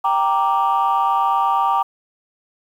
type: chord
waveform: sine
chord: G minor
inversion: none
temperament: equal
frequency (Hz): 784 / 932.3 / 1174.7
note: G5 / Bb5 / D6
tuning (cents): 0 / 0 / 0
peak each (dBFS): -18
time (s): 0.04-1.83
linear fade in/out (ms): 10
effects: tanh soft clip ceiling -9 dBFS + 8-bit